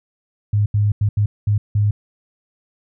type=tone bursts at uneven times; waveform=sine; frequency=103.83 Hz; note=G#2; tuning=in tune; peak=-13 dBFS; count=6; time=0.53-0.66 / 0.74-0.92 / 1.01-1.09 / 1.17-1.26 / 1.47-1.58 / 1.75-1.91 s; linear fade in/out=5 ms; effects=none